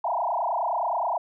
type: tone with frequency modulation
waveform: sine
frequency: 822 Hz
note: G#5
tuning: 18 cents flat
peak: -23 dBFS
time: 0.04-1.18 s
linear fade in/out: 5 ms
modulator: 29.5 Hz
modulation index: 5.7
effects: none